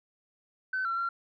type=tone with pitch steps; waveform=sine; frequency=1522 / 1356 / 1373 Hz; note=F#6 / E6 / F6; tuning=+48 / +49 / -30 cents; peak=-27 dBFS; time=0.73-1.09 s; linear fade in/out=5 ms; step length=120 ms; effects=tanh soft clip ceiling -24 dBFS